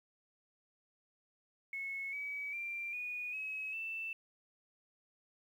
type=tone with pitch steps; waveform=sine; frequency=2192 / 2278 / 2368 / 2462 / 2559 / 2660 Hz; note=C#7 / C#7 / D7 / D#7 / D#7 / E7; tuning=-20 / +47 / +14 / -19 / +48 / +15 cents; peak=-38 dBFS; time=1.73-4.13 s; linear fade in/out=2 ms; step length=400 ms; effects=11-bit